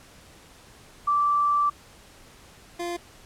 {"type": "tone pair in turn", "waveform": ["sine", "25% pulse"], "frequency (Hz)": [1167, 347], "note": ["D6", "F4"], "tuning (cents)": [-11, -11], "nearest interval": "octave + major sixth", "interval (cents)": 2100, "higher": "first", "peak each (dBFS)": [-19, -25], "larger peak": "first", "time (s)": [[1.07, 1.7], [2.79, 2.97]], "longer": "first", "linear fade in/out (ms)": 10, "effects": ["pink hiss -51 dBFS RMS until 3.25 s", "low-pass 11000 Hz 12 dB/octave"]}